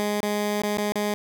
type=tone with dropouts; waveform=15% pulse; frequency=207.7 Hz; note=G#3; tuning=in tune; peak=-17 dBFS; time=0-1.14 s; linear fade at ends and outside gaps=0 ms; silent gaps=0.204-0.231 / 0.619-0.635 / 0.771-0.783 / 0.921-0.956 s; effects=none